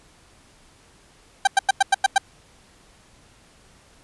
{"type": "tone bursts", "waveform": "30% pulse", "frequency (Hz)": 784, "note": "G5", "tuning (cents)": 0, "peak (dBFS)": -10, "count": 7, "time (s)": [1.45, 2.181], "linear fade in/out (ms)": 5, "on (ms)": 23, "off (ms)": 95, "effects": ["pink hiss -54 dBFS RMS until 4.03 s", "resampled to 24000 Hz"]}